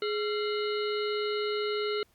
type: harmonic tone with a mistuned harmonic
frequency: 419.4 Hz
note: G#4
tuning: 17 cents sharp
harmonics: 1 / 3 / 5 / 7 / 9 / 10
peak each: -29 / -37 / -40 / -40 / -43 / -41 dBFS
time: 0.02-2.03 s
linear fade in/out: 2 ms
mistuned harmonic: 3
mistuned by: +140 cents
effects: pink hiss -67 dBFS RMS until 2.14 s + Opus 48 kbps